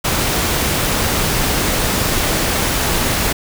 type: noise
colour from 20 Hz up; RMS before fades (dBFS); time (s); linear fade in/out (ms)
pink; -17; 0.04-3.33; 10
effects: none